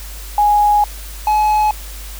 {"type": "tone pair in turn", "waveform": ["sine", "triangle"], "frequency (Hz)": [830.6, 849.5], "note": ["G#5", "G#5"], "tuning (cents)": [0, 39], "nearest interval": "unison", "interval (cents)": 39, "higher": "second", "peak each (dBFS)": -9, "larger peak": "neither", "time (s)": [[0.38, 0.84], [1.27, 1.71]], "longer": "first", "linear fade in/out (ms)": 2, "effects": ["added 50 Hz sine -29 dBFS peak until 2.19 s", "white hiss -35 dBFS RMS until 2.19 s"]}